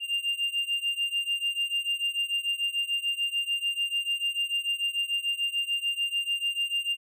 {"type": "beating tone pair", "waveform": "triangle", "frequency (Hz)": [2794, 2800.8], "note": ["F7", "F7"], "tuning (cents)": [0, 4], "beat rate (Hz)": 6.8, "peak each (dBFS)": [-27, -29], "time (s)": [0, 6.97], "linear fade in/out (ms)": 50, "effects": []}